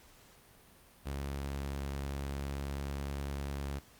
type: tone with pitch glide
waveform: sawtooth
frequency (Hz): 69.5 to 69.94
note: C#2 to C#2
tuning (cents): +5 to +16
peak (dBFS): -32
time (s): 1.05-3.8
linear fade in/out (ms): 20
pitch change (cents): +11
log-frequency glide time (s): 2.45-3.08
effects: pink hiss -60 dBFS RMS until 3.99 s + Opus 48 kbps